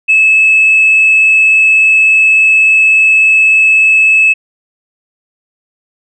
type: tone with frequency modulation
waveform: sine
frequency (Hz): 2600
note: E7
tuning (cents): -24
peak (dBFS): -3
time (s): 0.08-4.34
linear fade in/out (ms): 20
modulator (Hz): 23.5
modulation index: 0.61
effects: tanh soft clip ceiling 0 dBFS